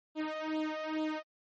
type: tone with flanger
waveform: sawtooth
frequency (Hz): 311.1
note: D#4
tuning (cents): 0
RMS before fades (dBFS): -35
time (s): 0.15-1.23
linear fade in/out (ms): 50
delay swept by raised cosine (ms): 0.25 to 1.65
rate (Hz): 2.3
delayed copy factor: +0.9
effects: low-pass 3000 Hz 12 dB/octave + MP3 32 kbps